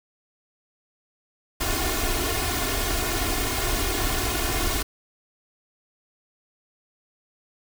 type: noise with comb filter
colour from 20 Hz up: pink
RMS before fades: -25 dBFS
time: 1.6-4.83 s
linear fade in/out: 10 ms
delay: 2.8 ms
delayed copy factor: +1
effects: none